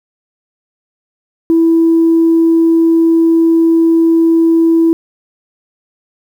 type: tone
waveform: sine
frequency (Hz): 329.6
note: E4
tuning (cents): 0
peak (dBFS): -5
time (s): 1.5-4.93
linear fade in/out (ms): 0
effects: tanh soft clip ceiling -2 dBFS + 7-bit